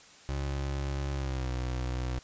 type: tone with pitch glide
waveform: 30% pulse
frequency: 69.2 to 62.73 Hz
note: C#2 to B1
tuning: -2 to +28 cents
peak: -28 dBFS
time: 0.29-2.19 s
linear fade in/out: 0 ms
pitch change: -170 cents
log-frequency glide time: 1.14-1.51 s
effects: white hiss -54 dBFS RMS until 2.23 s + resampled to 16000 Hz